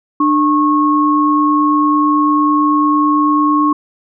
sine tone pair together, 298.5 / 1093 Hz, D4 / C#6, +28 / -25 cents, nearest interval octave + minor seventh, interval 2247 cents, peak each -12 dBFS, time 0.2-3.73 s, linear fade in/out 5 ms, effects none

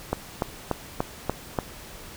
click train, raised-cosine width 1 ms, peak -9 dBFS, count 6, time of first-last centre 0.13-1.588 s, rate 3.43 Hz, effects pink hiss -43 dBFS RMS until 2.16 s

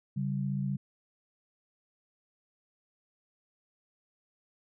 sine tone pair together, 138.59 / 194.23 Hz, C#3 / G3, 0 / -16 cents, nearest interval tritone, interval 584 cents, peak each -31 / -33 dBFS, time 0.16-0.77 s, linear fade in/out 10 ms, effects none

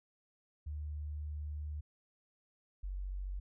sine tone pair in turn, 74.8 / 47.12 Hz, D2 / F#1, +32 / +32 cents, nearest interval minor sixth, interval 800 cents, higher first, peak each -38 / -37 dBFS, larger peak second, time 0.66-1.81 / 2.83-3.4 s, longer first, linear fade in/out 10 ms, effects none

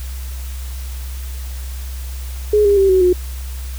sine tone with pitch steps, 420 / 404.3 / 389.2 / 374.6 / 360.6 Hz, G#4 / G#4 / G4 / F#4 / F#4, +19 / -46 / -12 / +21 / -45 cents, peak -9 dBFS, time 2.53-3.13 s, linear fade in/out 5 ms, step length 120 ms, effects added 64 Hz sine -24 dBFS peak until 3.78 s + white hiss -38 dBFS RMS until 3.78 s

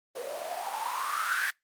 blue noise with band-pass filter sweep, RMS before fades -32 dBFS, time 0.15-1.51 s, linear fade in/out 10 ms, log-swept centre 490 to 1700 Hz, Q 9.7, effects noise-tail reverb RT60 0.2 s tail -26 dB re dry + Opus 32 kbps

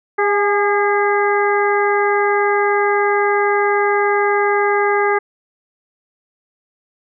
harmonic tone with a mistuned harmonic, 406.6 Hz, G#4, 37 cents flat, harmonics 1 / 2 / 3 / 4 / 5, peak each -16 / -19 / -21 / -22 / -23 dBFS, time 0.18-5.19 s, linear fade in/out 10 ms, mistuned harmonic 2, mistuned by +36 cents, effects none

